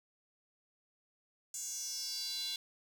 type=tone with high-pass filter sweep; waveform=square; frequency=311.1 Hz; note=D#4; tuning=in tune; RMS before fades=-40 dBFS; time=1.54-2.56 s; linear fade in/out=2 ms; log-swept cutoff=7100 to 3700 Hz; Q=5.6; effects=none